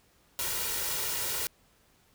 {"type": "noise with comb filter", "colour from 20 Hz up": "white", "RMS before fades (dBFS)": -32, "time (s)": [0.39, 1.47], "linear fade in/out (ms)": 0, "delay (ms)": 2.1, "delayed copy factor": 0.55, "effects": ["pink hiss -65 dBFS RMS until 2.14 s"]}